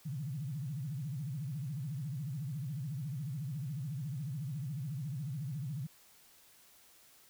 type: tone with vibrato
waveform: sine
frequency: 141.2 Hz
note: C#3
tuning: 32 cents sharp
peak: -36 dBFS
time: 0.05-5.87 s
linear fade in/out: 10 ms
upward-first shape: sine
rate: 14 Hz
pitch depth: 250 cents each way
effects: white hiss -62 dBFS RMS until 7.29 s